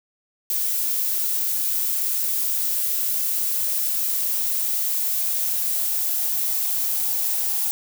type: noise with high-pass filter sweep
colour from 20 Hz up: violet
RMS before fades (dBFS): -23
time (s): 0.5-7.71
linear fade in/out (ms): 0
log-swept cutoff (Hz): 460 to 790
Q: 9
effects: none